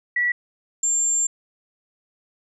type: tone pair in turn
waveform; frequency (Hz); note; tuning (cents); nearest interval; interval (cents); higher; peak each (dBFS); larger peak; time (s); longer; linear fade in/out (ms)
sine; 1945 / 7343; B6 / A#8; -27 / -27; octave + major seventh; 2300; second; -18; neither; 0.16-0.32 / 0.83-1.27; second; 5
effects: none